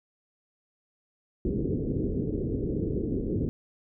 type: low-pass noise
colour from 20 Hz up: white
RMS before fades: -29 dBFS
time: 1.45-3.49 s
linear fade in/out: 0 ms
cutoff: 430 Hz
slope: 48 dB/octave
effects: none